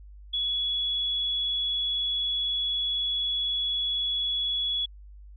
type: tone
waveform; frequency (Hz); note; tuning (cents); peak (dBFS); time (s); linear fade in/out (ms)
sine; 3381; G#7; +30; -25; 0.33-4.86; 10
effects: added 50 Hz sine -44 dBFS peak until 5.36 s